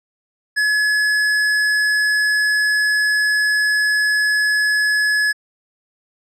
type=tone; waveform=square; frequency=1700 Hz; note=G#6; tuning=40 cents sharp; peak=-15 dBFS; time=0.56-5.33 s; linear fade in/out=20 ms; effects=low-pass 8000 Hz 12 dB/octave